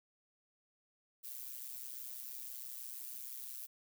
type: noise with amplitude modulation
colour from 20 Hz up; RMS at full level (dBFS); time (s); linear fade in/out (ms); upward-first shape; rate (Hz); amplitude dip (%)
violet; -43; 1.23-3.67; 20; sine; 126; 80
effects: none